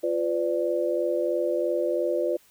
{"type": "chord", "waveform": "sine", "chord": "B diminished", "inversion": "second", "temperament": "equal with one note detuned", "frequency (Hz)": [349.2, 504.3, 587.3], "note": ["F4", "B4", "D5"], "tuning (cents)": [0, 36, 0], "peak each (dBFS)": -27, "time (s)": [0.03, 2.37], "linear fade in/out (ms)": 10, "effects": ["white hiss -59 dBFS RMS until 2.5 s"]}